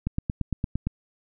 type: click train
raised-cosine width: 5 ms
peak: -13 dBFS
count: 8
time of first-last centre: 0.07-0.87 s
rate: 8.75 Hz
effects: none